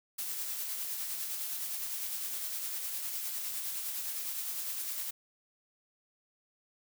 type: noise with tremolo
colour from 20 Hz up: blue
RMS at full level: -36 dBFS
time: 0.18-5.11 s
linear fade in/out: 10 ms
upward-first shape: sine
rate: 9.8 Hz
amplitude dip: 30%
effects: none